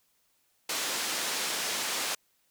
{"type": "band-pass noise", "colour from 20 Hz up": "white", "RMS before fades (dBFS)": -32, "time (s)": [0.69, 2.15], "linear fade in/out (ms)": 5, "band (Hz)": [260, 7200], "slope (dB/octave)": 12, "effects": ["white hiss -71 dBFS RMS until 2.5 s"]}